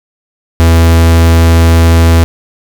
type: tone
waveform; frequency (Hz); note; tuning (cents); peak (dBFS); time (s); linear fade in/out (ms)
45% pulse; 82.9; E2; +10; -3; 0.6-2.24; 0
effects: none